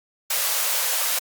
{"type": "high-pass noise", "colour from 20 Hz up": "white", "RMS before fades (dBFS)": -23, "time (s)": [0.3, 1.19], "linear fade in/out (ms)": 5, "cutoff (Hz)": 470, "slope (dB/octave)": 96, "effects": ["Opus 48 kbps"]}